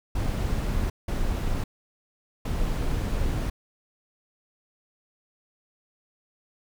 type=noise bursts at uneven times; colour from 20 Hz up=brown; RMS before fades=-26 dBFS; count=3; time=0.15-0.9 / 1.08-1.64 / 2.45-3.5 s; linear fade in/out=5 ms; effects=none